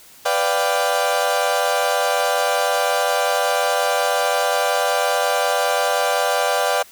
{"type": "chord", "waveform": "30% pulse", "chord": "G dominant seventh", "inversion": "first", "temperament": "equal with one note detuned", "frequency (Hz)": [497.6, 587.3, 698.5, 784], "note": ["B4", "D5", "F5", "G5"], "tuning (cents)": [13, 0, 0, 0], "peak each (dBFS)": [-21, -19, -21, -20], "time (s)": [0.25, 6.83], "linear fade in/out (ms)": 10, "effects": ["white hiss -46 dBFS RMS until 6.91 s"]}